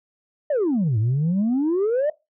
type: exponential two-way sweep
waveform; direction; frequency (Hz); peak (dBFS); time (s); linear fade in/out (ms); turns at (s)
sine; down then up; 625 to 103.83 to 625; -16; 0.5-2.1; 5; 0.98
effects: noise-tail reverb RT60 0.2 s tail -18 dB re dry + tanh soft clip ceiling -16 dBFS